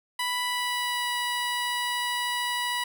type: tone with pitch glide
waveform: 15% pulse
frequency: 988 to 976.1 Hz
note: B5 to B5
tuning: 0 to -21 cents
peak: -20 dBFS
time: 0.19-2.84 s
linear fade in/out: 5 ms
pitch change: -21 cents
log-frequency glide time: 0.41-1.12 s
effects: 10-bit